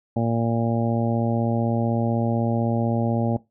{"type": "harmonic tone", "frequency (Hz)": 115.9, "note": "A#2", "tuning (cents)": -10, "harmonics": [1, 2, 3, 4, 5, 6, 7], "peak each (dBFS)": [-24, -23, -31, -32, -29, -34, -32], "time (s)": [0.16, 3.37], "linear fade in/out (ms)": 5, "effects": ["noise-tail reverb RT60 0.2 s tail -19 dB re dry"]}